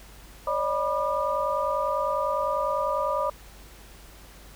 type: tone cluster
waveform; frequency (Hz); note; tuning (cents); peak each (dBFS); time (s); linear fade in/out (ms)
sine; 555 / 605 / 979 / 1203; C#5 / D#5 / B5 / D6; +2 / -49 / -15 / +41; -29; 0.47-3.3; 5
effects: added 50 Hz sine -48 dBFS peak until 4.55 s + pink hiss -50 dBFS RMS until 4.55 s